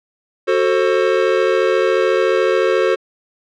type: chord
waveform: square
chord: F# diminished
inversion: none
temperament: just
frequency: 370 / 444 / 532.8 Hz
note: F#4 / A4 / C5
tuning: 0 / +16 / +31 cents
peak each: -18 dBFS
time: 0.47-2.96 s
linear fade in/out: 20 ms
effects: low-pass 3000 Hz 12 dB/octave